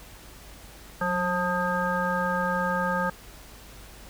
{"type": "harmonic tone with a mistuned harmonic", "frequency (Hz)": 178, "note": "F3", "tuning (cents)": 33, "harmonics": [1, 3, 5, 7, 9], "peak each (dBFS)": [-30, -30, -30, -30, -30], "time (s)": [1.01, 3.1], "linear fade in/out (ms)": 5, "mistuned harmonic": 1, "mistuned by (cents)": 40, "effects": ["added 50 Hz sine -49 dBFS peak until 4.09 s", "pink hiss -48 dBFS RMS until 4.09 s"]}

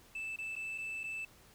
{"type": "tone with dropouts", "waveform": "sine", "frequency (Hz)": 2637, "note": "E7", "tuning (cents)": 0, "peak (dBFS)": -35, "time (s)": [0.15, 1.25], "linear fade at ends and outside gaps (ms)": 5, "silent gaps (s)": [[0.361, 0.386], [0.555, 0.563], [0.779, 0.783], [1.034, 1.039]], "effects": ["tanh soft clip ceiling -37 dBFS", "pink hiss -61 dBFS RMS until 1.54 s"]}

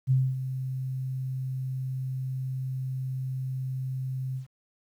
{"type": "tone with ADSR envelope", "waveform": "sine", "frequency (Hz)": 130.81, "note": "C3", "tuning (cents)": 0, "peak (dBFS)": -18, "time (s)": [0.07, 4.47], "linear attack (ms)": 39, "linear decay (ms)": 240, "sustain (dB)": -11, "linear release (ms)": 110, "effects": ["10-bit"]}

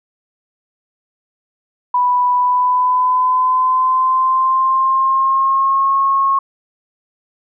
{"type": "tone with pitch glide", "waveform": "sine", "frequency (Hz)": [987.8, 1089.7], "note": ["B5", "C#6"], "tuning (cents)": [0, -30], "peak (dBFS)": -11, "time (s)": [1.94, 6.39], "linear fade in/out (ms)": 5, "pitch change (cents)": 170, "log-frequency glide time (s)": [2.34, 5.96], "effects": []}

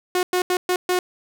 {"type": "tone bursts at uneven times", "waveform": "sawtooth", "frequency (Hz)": 362.6, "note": "F#4", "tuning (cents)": -35, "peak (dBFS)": -14, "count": 5, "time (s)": [[0.15, 0.23], [0.33, 0.42], [0.5, 0.57], [0.69, 0.76], [0.89, 0.99]], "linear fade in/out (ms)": 2, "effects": []}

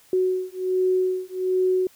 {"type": "beating tone pair", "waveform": "sine", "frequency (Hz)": [370, 371.3], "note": ["F#4", "F#4"], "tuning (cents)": [0, 6], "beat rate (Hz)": 1.3, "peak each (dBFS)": -23, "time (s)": [0.13, 1.87], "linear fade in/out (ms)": 2, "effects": ["white hiss -55 dBFS RMS until 1.95 s"]}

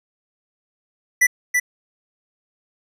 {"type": "tone with echo", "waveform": "square", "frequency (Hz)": 1975.5, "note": "B6", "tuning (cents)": 0, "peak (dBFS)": -12, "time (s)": [1.21, 1.27], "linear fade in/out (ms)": 10, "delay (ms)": 330, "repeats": 1, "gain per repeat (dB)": -4, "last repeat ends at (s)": 1.6, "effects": ["resampled to 32000 Hz"]}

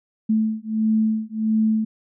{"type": "beating tone pair", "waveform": "sine", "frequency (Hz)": [218.1, 219.6], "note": ["A3", "A3"], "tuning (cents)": [-15, -3], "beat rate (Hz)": 1.5, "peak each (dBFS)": -21, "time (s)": [0.29, 1.85], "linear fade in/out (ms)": 10, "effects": []}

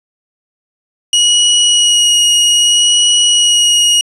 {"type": "tone with vibrato", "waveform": "sawtooth", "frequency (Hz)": 2900, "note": "F#7", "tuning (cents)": -35, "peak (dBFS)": -4, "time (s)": [1.13, 4.01], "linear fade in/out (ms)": 2, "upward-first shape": "sine", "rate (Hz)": 0.63, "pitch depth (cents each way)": 11, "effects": ["resampled to 24000 Hz", "7-bit"]}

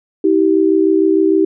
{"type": "tone pair together", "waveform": "sine", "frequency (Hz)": [320.7, 387.3], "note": ["E4", "G4"], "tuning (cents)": [-48, -21], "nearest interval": "minor third", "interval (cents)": 327, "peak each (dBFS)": -12, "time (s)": [0.24, 1.45], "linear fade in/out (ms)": 5, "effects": []}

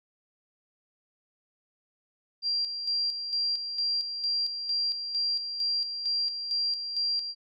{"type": "tone with tremolo", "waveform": "sine", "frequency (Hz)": 4748, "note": "D8", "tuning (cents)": 18, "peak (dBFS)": -25, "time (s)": [2.42, 7.35], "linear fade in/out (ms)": 50, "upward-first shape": "square", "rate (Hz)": 2.2, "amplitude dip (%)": 55, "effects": []}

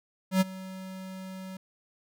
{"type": "tone with ADSR envelope", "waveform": "square", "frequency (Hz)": 188.5, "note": "F#3", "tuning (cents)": 32, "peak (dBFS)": -19, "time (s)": [0.31, 1.57], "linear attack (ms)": 98, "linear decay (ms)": 25, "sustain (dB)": -20, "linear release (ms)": 4, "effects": []}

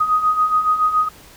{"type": "beating tone pair", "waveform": "sine", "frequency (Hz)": [1244.5, 1251.6], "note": ["D#6", "D#6"], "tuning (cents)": [0, 10], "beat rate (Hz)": 7.1, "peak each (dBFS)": [-21, -15], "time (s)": [0, 1.09], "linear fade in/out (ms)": 10, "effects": ["pink hiss -44 dBFS RMS until 1.36 s"]}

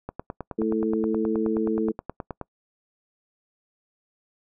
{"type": "click train", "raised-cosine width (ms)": 1, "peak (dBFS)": -18, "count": 23, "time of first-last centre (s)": [0.09, 2.413], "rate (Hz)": 9.47}
{"type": "harmonic tone", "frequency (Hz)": 110, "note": "A2", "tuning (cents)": 0, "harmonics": [2, 3, 4], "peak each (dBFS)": [-26, -26, -26], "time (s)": [0.58, 1.92], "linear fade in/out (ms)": 10}
{"effects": ["noise-tail reverb RT60 0.1 s tail -25 dB re dry"]}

